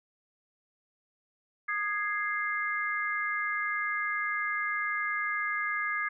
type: chord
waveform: sine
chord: Ab major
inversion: second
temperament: equal with one note detuned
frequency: 1230.9 / 1661.2 / 2093 Hz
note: Eb6 / Ab6 / C7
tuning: -19 / 0 / 0 cents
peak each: -34 / -32 / -33 dBFS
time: 1.68-6.09 s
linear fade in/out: 10 ms
effects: none